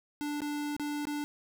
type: tone with dropouts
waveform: square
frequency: 293.7 Hz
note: D4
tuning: in tune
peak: -33 dBFS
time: 0.21-1.24 s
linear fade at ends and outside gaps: 0 ms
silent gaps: 0.405-0.418 / 0.765-0.797 / 1.053-1.07 s
effects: none